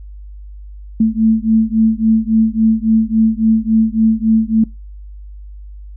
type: beating tone pair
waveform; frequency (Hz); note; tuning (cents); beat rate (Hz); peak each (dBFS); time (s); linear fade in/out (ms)
sine; 220 / 223.6; A3 / A3; 0 / +28; 3.6; -13; 1-4.64; 5
effects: noise-tail reverb RT60 0.2 s tail -23 dB re dry + added 50 Hz sine -30 dBFS peak until 5.96 s